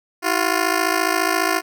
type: ring-modulated tone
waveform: 10% pulse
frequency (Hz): 352.9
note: F4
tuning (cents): +18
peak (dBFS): -6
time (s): 0.22-1.62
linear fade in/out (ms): 50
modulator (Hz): 27.3
effects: none